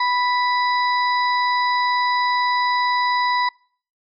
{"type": "harmonic tone", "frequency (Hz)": 987.8, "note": "B5", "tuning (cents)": 0, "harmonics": [1, 2, 4, 5], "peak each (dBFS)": [-18, -24, -30, -32], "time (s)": [0, 3.49], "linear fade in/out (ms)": 5, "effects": ["noise-tail reverb RT60 0.5 s tail -26 dB re dry", "AAC 64 kbps"]}